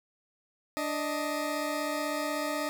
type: tone pair together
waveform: 20% pulse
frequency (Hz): 294.4 / 625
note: D4 / D#5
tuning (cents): +4 / +8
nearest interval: octave + minor second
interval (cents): 1304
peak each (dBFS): -28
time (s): 0.77-2.69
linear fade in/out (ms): 0
effects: none